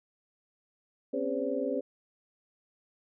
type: tone cluster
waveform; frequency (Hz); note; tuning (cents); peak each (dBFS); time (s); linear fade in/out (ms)
sine; 254.8 / 274.9 / 405.3 / 509 / 571; C4 / C#4 / G#4 / C5 / D5; -46 / -14 / -42 / -48 / -49; -39 / -34 / -36 / -33 / -35; 1.13-1.81; 10
effects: none